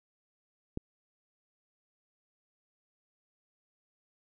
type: click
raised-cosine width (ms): 3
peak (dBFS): -21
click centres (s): 0.774
effects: none